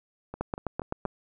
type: two click trains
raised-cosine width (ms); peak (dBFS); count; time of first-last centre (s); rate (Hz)
1; -23 / -15; 4 / 6; 0.34-1.058 / 0.41-1.053; 4.18 / 7.78
effects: none